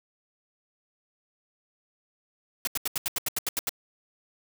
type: noise bursts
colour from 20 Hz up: white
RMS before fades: -28 dBFS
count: 11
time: 2.65-3.693 s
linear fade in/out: 2 ms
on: 23 ms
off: 79 ms
effects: none